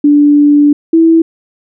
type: tone pair in turn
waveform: sine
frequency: 291.8 / 327.5 Hz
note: D4 / E4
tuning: -11 / -11 cents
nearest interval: major second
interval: 200 cents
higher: second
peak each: -3 dBFS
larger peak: neither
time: 0.04-0.73 / 0.93-1.22 s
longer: first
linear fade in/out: 5 ms
effects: none